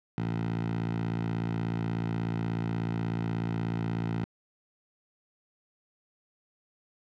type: tone with high-pass filter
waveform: 10% pulse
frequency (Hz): 56.5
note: A1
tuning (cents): +47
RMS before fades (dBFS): -31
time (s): 0.18-4.24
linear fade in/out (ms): 0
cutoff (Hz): 130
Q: 3.1
effects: low-pass 3000 Hz 12 dB/octave